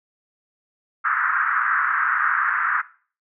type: band-pass noise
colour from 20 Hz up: pink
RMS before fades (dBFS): -21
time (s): 1.04-2.82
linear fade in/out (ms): 20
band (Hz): 1200 to 1700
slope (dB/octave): 48
effects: noise-tail reverb RT60 0.4 s tail -17 dB re dry